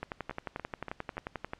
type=two click trains; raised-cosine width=0.5 ms; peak=-20 / -23 dBFS; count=18 / 4; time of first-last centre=0.03-1.534 / 0.31-1.17 s; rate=11.3 / 3.49 Hz; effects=pink hiss -63 dBFS RMS until 1.59 s + low-pass 5000 Hz 12 dB/octave